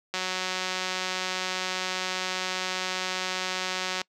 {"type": "click train", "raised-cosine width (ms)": 0.2, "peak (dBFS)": -12, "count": 718, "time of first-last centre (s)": [0.14, 4.016], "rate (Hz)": 185, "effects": ["noise-tail reverb RT60 0.1 s tail -25 dB re dry", "high-pass 200 Hz 12 dB/octave"]}